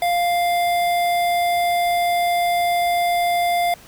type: tone with notch filter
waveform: square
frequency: 698.5 Hz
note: F5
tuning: in tune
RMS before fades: -19 dBFS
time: 0.02-3.74 s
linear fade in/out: 2 ms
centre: 6500 Hz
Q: 1.6
effects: pink hiss -45 dBFS RMS until 3.87 s